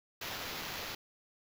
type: noise with sample-and-hold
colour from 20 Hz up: white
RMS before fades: -41 dBFS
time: 0.21-0.95 s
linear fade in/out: 5 ms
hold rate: 8820 Hz
effects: none